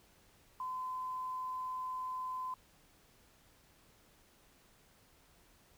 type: tone with quantisation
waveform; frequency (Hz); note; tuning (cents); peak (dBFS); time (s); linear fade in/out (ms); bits
sine; 1022; C6; -41; -37; 0.6-2.54; 2; 11
effects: pink hiss -66 dBFS RMS until 5.77 s